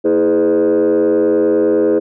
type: tone with frequency modulation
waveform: sine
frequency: 413.8 Hz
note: G#4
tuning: 6 cents flat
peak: -8 dBFS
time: 0.04-2 s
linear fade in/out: 20 ms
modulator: 90.3 Hz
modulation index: 1.3
effects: tanh soft clip ceiling -8 dBFS